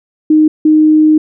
sine tone bursts at uneven times, 309 Hz, D#4, 12 cents flat, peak -4 dBFS, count 2, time 0.3-0.48 / 0.65-1.18 s, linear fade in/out 5 ms, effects none

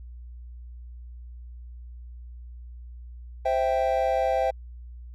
triangle chord, C major, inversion none, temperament equal, 523.3 / 659.3 / 784 Hz, C5 / E5 / G5, 0 / 0 / 0 cents, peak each -24 dBFS, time 3.45-4.51 s, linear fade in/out 10 ms, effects added 60 Hz sine -39 dBFS peak until 5.14 s

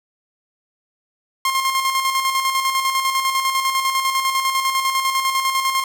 sawtooth tone with tremolo, 1064 Hz, C6, 29 cents sharp, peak -12 dBFS, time 1.45-5.84 s, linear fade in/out 2 ms, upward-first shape square, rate 10 Hz, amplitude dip 45%, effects none

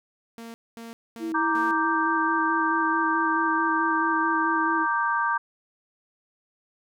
sawtooth tone bursts, 230 Hz, A#3, 23 cents flat, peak -34 dBFS, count 4, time 0.38-1.71 s, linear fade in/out 0 ms, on 160 ms, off 230 ms
sine tone with vibrato, 325.6 Hz, E4, 21 cents flat, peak -27 dBFS, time 1.19-4.87 s, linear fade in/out 50 ms, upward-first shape square, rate 4.6 Hz, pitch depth 17 cents each way
sine chord, G minor, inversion first, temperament equal, 932.3 / 1174.7 / 1568 Hz, Bb5 / D6 / G6, 0 / 0 / 0 cents, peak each -26 dBFS, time 1.34-5.38 s, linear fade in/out 10 ms
effects none

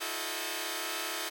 5% pulse tone cluster, 326.9 / 360 / 436.2 / 619 / 1583 Hz, E4 / F#4 / A4 / D#5 / G6, -14 / -47 / -15 / -9 / +17 cents, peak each -29 dBFS, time 0-1.3 s, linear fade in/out 20 ms, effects none

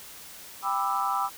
sine chord, E minor seventh, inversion first, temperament just, 791.1 / 988.9 / 1186.7 / 1318.5 Hz, G5 / B5 / D6 / E6, +16 / +2 / +18 / 0 cents, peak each -30 dBFS, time 0.62-1.3 s, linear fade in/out 50 ms, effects white hiss -45 dBFS RMS until 1.37 s

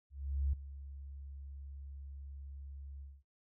sine tone with ADSR envelope, 69.3 Hz, C#2, in tune, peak -29 dBFS, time 0.1-3.23 s, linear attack 430 ms, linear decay 6 ms, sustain -16 dB, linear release 220 ms, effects noise-tail reverb RT60 0.2 s tail -23 dB re dry

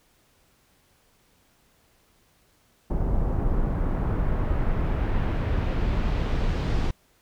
brown noise with low-pass filter sweep, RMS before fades -24 dBFS, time 2.9-6.91 s, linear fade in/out 5 ms, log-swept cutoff 780 to 5200 Hz, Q 0.93, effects pink hiss -63 dBFS RMS until 7.21 s

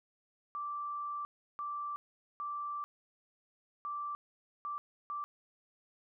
sine tone bursts at uneven times, 1170 Hz, D6, 7 cents flat, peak -36 dBFS, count 6, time 0.55-1.25 / 1.59-1.96 / 2.4-2.84 / 3.85-4.15 / 4.65-4.78 / 5.1-5.24 s, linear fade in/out 0 ms, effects none

